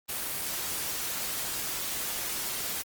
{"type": "noise", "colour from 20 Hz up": "white", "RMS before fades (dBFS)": -33, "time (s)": [0.08, 2.83], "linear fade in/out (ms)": 20, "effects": ["Opus 24 kbps"]}